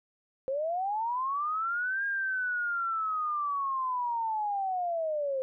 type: linear two-way sweep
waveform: sine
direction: up then down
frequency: 517 to 1624 to 517 Hz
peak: -28 dBFS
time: 0.48-5.42 s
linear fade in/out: 0 ms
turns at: 2.05 s
effects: none